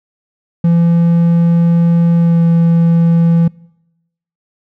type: tone with pitch glide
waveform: triangle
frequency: 169.3 to 167.65 Hz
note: E3 to E3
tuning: +46 to +30 cents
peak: -5 dBFS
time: 0.64-3.48 s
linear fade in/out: 5 ms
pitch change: -16 cents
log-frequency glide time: 2.17-2.41 s
effects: noise-tail reverb RT60 0.9 s tail -25 dB re dry